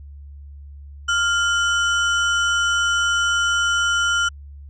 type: tone with sample-and-hold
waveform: sine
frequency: 1396.9 Hz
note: F6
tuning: in tune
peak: -16 dBFS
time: 1.08-4.29 s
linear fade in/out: 10 ms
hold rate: 4410 Hz
effects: added 71 Hz sine -36 dBFS peak until 4.69 s + resampled to 16000 Hz